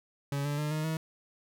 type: tone with pitch steps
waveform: 40% pulse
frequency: 141 / 145.38 / 149.9 / 154.56 / 159.37 Hz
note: C#3 / D3 / D3 / D#3 / D#3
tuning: +30 / -17 / +36 / -11 / +42 cents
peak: -29 dBFS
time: 0.32-0.97 s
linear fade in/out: 2 ms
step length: 130 ms
effects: none